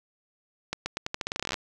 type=accelerating click train; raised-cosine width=0.2 ms; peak=-12 dBFS; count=18; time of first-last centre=0.73-1.542 s; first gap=130 ms; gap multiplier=0.85; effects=none